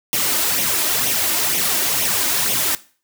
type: noise with flanger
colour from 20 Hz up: white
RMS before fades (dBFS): -19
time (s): 0.13-2.75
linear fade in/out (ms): 0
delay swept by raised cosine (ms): 0.32 to 3.32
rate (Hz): 2.1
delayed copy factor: +0.6
effects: noise-tail reverb RT60 0.4 s tail -18 dB re dry + high-pass 100 Hz 12 dB/octave